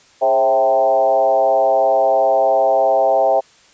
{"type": "tone with frequency modulation", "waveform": "sine", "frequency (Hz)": 659.3, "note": "E5", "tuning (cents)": 0, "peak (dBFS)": -11, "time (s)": [0.21, 3.41], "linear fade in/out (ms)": 20, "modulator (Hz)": 123, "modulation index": 1.3, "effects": ["white hiss -50 dBFS RMS until 3.73 s", "resampled to 16000 Hz"]}